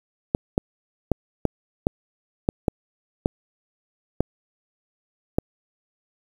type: clicks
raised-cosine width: 2 ms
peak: -5 dBFS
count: 10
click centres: 0.349 / 0.579 / 1.117 / 1.453 / 1.869 / 2.489 / 2.682 / 3.259 / 4.206 / 5.385 s
effects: 7-bit